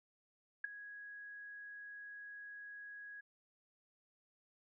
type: tone with ADSR envelope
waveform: sine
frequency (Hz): 1661.2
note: G#6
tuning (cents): 0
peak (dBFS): -32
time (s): 0.64-3.21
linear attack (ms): 5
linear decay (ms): 9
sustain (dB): -16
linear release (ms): 10
effects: none